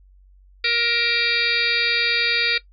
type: harmonic tone with a mistuned harmonic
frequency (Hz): 470.5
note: A#4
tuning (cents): +16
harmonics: 1 / 3 / 4 / 5 / 6 / 7 / 8 / 9 / 10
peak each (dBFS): -32 / -29 / -27 / -23 / -31 / -33 / -24 / -29 / -26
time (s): 0.64-2.58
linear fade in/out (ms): 5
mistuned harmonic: 6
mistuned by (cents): -64
effects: noise-tail reverb RT60 0.1 s tail -17 dB re dry + added 47 Hz sine -48 dBFS peak until 2.72 s